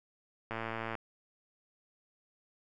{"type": "click train", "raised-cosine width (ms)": 0.5, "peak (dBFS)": -22, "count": 51, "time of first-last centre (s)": [0.51, 0.952], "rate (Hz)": 113, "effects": []}